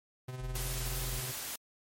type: tone with tremolo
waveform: 45% pulse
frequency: 127.6 Hz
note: C3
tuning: 43 cents flat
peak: -37 dBFS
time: 0.28-1.32 s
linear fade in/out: 5 ms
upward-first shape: sine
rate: 19 Hz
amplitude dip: 50%
type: tone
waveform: sine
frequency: 43.65 Hz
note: F1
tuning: in tune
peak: -36 dBFS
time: 0.39-1.22 s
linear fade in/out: 50 ms
type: noise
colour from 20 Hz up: white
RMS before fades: -39 dBFS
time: 0.55-1.56 s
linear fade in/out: 5 ms
effects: MP3 64 kbps